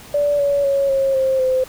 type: tone with pitch steps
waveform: sine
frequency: 580 / 566.8 / 553.8 / 541.2 / 528.8 / 516.7 Hz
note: D5 / C#5 / C#5 / C#5 / C5 / C5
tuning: -22 / +38 / -2 / -42 / +18 / -22 cents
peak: -14 dBFS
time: 0.14-1.64 s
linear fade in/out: 5 ms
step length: 250 ms
effects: pink hiss -40 dBFS RMS until 1.68 s